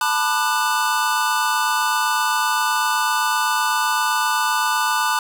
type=chord; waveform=square; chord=B minor seventh; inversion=third; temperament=equal with one note detuned; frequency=880 / 987.8 / 1198.6 / 1480 Hz; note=A5 / B5 / D6 / F#6; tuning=0 / 0 / +35 / 0 cents; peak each=-24 dBFS; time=0.01-5.19 s; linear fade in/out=2 ms; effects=none